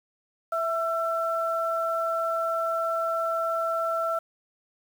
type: tone pair together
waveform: sine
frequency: 659.3 / 1341.6 Hz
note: E5 / E6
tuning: 0 / +30 cents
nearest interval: octave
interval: 1230 cents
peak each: -27 dBFS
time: 0.52-4.19 s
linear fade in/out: 5 ms
effects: 8-bit